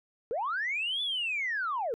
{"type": "linear two-way sweep", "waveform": "sine", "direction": "up then down", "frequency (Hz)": [420.8, 3502, 420.8], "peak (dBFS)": -28, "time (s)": [0.31, 1.94], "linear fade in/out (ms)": 0, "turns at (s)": 1.02, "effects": ["tanh soft clip ceiling -24 dBFS"]}